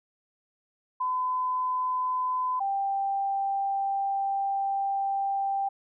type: tone pair in turn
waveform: sine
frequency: 1013 / 787.8 Hz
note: B5 / G5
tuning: +44 / +8 cents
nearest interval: major third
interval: 436 cents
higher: first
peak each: -25 / -25 dBFS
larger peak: neither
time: 1-2.6 / 2.6-5.69 s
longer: second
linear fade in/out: 10 ms
effects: none